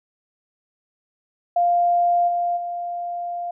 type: tone with level steps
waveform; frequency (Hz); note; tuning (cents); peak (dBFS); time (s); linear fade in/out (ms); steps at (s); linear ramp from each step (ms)
sine; 698.5; F5; 0; -15 / -19 / -25; 1.56-3.51; 5; 2.27 / 2.56; 20
effects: none